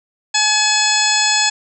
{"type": "harmonic tone", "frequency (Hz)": 850, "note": "G#5", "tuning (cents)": 40, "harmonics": [1, 2, 3, 4, 5, 6, 8, 9], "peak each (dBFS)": [-21, -21, -21, -21, -21, -21, -21, -21], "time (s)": [0.34, 1.5], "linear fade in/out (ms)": 10, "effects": []}